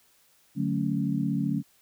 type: chord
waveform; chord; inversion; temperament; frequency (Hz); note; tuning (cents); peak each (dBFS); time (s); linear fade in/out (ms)
sine; D major seventh; none; equal; 146.83 / 185 / 220 / 277.2; D3 / F#3 / A3 / C#4; 0 / 0 / 0 / 0; -30; 0.55-1.63; 50
effects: white hiss -63 dBFS RMS until 1.81 s